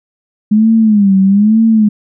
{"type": "tone with vibrato", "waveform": "sine", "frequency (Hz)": 207.7, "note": "G#3", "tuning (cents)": 0, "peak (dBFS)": -5, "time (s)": [0.51, 1.89], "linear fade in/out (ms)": 10, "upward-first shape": "sine", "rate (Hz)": 1.1, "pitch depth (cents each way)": 140, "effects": []}